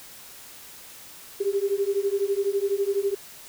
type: beating tone pair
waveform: sine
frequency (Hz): 392 / 404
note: G4 / G#4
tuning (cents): 0 / -48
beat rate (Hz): 12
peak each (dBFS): -25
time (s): 1.4-3.15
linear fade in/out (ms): 10
effects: white hiss -45 dBFS RMS until 3.48 s